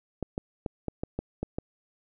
clicks, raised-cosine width 2 ms, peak -17 dBFS, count 8, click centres 0.227 / 0.379 / 0.662 / 0.883 / 1.035 / 1.19 / 1.43 / 1.585 s, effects none

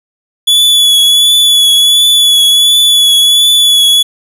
45% pulse tone with vibrato, 3419 Hz, G#7, 50 cents sharp, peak -4 dBFS, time 0.47-4.03 s, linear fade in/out 10 ms, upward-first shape triangle, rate 1.4 Hz, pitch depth 30 cents each way, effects resampled to 32000 Hz + 7-bit

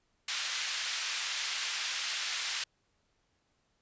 white band-pass noise, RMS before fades -35 dBFS, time 0.28-2.64 s, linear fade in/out 5 ms, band 1600 to 4900 Hz, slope 12 dB/octave, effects pink hiss -75 dBFS RMS until 3.81 s + resampled to 16000 Hz

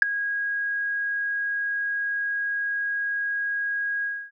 sine tone with ADSR envelope, 1643 Hz, G#6, 19 cents flat, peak -5 dBFS, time 0.02-4.31 s, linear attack 3 ms, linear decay 7 ms, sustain -19 dB, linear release 270 ms, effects tanh soft clip ceiling -3 dBFS

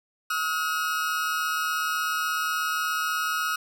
40% pulse tone pair together, 1278 / 1434.5 Hz, D#6 / F6, +46 / +46 cents, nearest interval major second, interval 200 cents, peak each -27 dBFS, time 0.3-3.56 s, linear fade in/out 5 ms, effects none

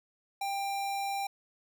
square tone, 792 Hz, G5, 18 cents sharp, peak -32 dBFS, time 0.41-1.27 s, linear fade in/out 5 ms, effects none

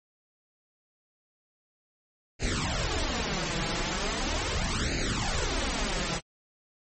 pink noise with flanger, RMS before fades -29 dBFS, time 2.39-6.21 s, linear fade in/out 50 ms, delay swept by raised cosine 0.44 to 6.04 ms, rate 0.39 Hz, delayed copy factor +0.8, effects MP3 32 kbps

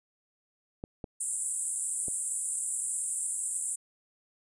clicks, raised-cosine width 2 ms, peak -24 / -24 / -29 dBFS, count 3, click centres 0.839 / 1.042 / 2.083 s
white band-pass noise, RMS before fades -33 dBFS, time 1.2-3.76 s, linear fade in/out 10 ms, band 7600 to 10000 Hz, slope 96 dB/octave
effects resampled to 24000 Hz

